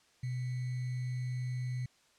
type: tone with sample-and-hold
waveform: sine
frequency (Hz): 125.6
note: B2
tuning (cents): +30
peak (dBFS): -33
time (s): 0.23-1.86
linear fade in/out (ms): 5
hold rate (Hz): 2100
effects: white hiss -67 dBFS RMS until 2.18 s + low-pass 7000 Hz 12 dB/octave